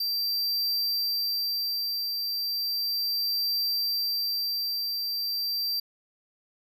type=tone with tremolo; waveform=square; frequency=4699 Hz; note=D8; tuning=in tune; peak=-25 dBFS; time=0-5.8 s; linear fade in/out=5 ms; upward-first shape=triangle; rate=0.35 Hz; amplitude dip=35%; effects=none